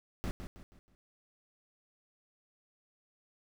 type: noise with echo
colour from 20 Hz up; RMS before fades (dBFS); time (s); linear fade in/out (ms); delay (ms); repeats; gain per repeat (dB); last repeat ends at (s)
brown; -35; 0.24-0.31; 0; 160; 4; -8; 0.95
effects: none